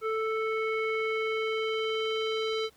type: tone with low-pass filter sweep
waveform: square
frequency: 440.5 Hz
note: A4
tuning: 2 cents sharp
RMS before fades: -30 dBFS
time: 0.01-2.7 s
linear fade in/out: 50 ms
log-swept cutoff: 1700 to 3800 Hz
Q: 3.2
effects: pink hiss -62 dBFS RMS until 2.76 s